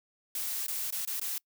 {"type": "noise with dropouts", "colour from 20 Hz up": "blue", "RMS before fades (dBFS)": -34, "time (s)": [0.35, 1.38], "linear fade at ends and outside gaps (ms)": 2, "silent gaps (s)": [[0.666, 0.681], [0.905, 0.924], [1.051, 1.074], [1.197, 1.214]], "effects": ["noise-tail reverb RT60 0.1 s tail -26 dB re dry"]}